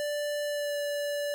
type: tone with pitch glide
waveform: square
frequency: 587.3 to 580.2 Hz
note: D5 to D5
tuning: 0 to -21 cents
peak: -30 dBFS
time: 0-1.34 s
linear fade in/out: 0 ms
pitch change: -21 cents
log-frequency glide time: 0.44-0.77 s
effects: 12-bit